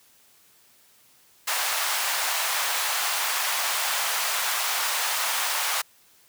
pink high-pass noise, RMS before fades -26 dBFS, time 1.47-5.82 s, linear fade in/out 10 ms, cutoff 780 Hz, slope 24 dB/octave, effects white hiss -58 dBFS RMS until 6.28 s + high-pass 60 Hz 12 dB/octave

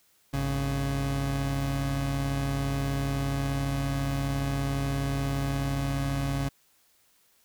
30% pulse tone pair together, 51.84 / 138.4 Hz, G#1 / C#3, -2 / -2 cents, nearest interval octave + perfect fourth, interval 1700 cents, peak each -30 / -25 dBFS, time 0.33-6.49 s, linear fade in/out 10 ms, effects white hiss -65 dBFS RMS until 7.44 s

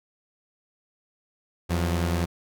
sawtooth tone pair together, 84.52 / 179.1 Hz, E2 / F3, +44 / +44 cents, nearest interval octave + minor second, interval 1300 cents, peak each -20 / -26 dBFS, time 1.69-2.26 s, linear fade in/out 20 ms, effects none

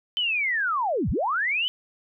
sine linear two-way sweep, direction down then up, 3085 to 41.2 to 3085 Hz, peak -22 dBFS, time 0.17-1.68 s, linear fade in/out 0 ms, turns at 1.1 s, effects none

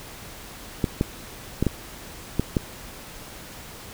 clicks, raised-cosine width 3 ms, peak -7 dBFS, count 6, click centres 0.842 / 1.011 / 1.626 / 1.667 / 2.396 / 2.568 s, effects pink hiss -41 dBFS RMS until 3.93 s

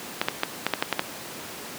clicks, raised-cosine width 0.3 ms, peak -5 dBFS, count 8, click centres 0.215 / 0.285 / 0.434 / 0.666 / 0.737 / 0.825 / 0.927 / 0.994 s, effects pink hiss -37 dBFS RMS until 1.78 s + high-pass 200 Hz 12 dB/octave

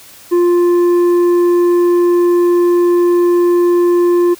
sine tone with tanh clipping, 350 Hz, F4, 4 cents sharp, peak -9 dBFS, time 0.31-4.35 s, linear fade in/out 20 ms, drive 6 dB, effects white hiss -39 dBFS RMS until 4.39 s

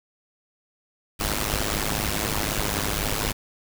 pink noise with amplitude modulation, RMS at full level -22 dBFS, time 1.19-3.33 s, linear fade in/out 20 ms, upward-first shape sine, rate 104 Hz, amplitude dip 90%, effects none

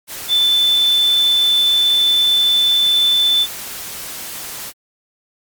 sine tone in noise, 3520 Hz, A7, in tune, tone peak -11 dBFS, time 0.28-3.47 s, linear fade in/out 50 ms, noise white, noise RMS -29 dBFS, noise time 0.07-4.73 s, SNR +15 dB, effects Opus 48 kbps

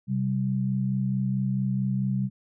sine tone pair together, 130 / 194.56 Hz, C3 / G3, -11 / -13 cents, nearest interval perfect fifth, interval 698 cents, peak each -26 dBFS, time 0.07-2.3 s, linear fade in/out 50 ms, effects none

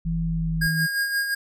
sine tone, 45.27 Hz, F#1, 37 cents flat, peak -28 dBFS, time 0.05-0.67 s, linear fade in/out 0 ms
sine tone with pitch glide, 164.81 to 159.93 Hz, E3 to D#3, 0 to +48 cents, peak -23 dBFS, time 0.05-0.87 s, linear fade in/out 20 ms, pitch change -52 cents, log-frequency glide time 0.17-0.72 s
square tone with tremolo, 1627 Hz, G#6, 36 cents flat, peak -21 dBFS, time 0.61-1.35 s, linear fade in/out 10 ms, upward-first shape sine, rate 5.7 Hz, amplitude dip 50%
effects none

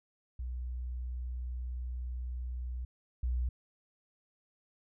sine tone pair in turn, 61.74 / 61.5 Hz, B1 / B1, 0 / -7 cents, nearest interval unison, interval 7 cents, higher first, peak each -35 / -29 dBFS, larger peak second, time 0.39-2.85 / 3.23-3.49 s, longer first, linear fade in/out 5 ms, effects none

